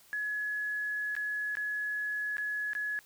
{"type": "tone with dropouts", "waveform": "sine", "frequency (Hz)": 1693, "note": "G#6", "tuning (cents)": 33, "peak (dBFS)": -31, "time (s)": [0.13, 2.99], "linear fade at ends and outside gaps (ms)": 0, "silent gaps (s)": [[1.152, 1.165], [1.553, 1.57], [2.369, 2.382], [2.733, 2.751]], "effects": ["white hiss -60 dBFS RMS until 3.05 s"]}